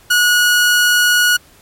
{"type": "tone", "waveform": "sawtooth", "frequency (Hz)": 1456, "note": "F#6", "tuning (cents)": -28, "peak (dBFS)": -6, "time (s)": [0.1, 1.37], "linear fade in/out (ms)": 10, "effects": ["pink hiss -47 dBFS RMS until 1.61 s", "MP3 64 kbps"]}